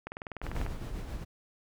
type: click train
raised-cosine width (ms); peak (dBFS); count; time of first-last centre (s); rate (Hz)
0.5; -23; 13; 0.07-0.664; 20.2
type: noise with tremolo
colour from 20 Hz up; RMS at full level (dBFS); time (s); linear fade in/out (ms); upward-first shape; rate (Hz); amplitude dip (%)
brown; -35; 0.42-1.25; 20; sine; 7.5; 40
type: noise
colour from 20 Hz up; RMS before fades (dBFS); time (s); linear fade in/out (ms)
brown; -35; 0.55-0.66; 2
effects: none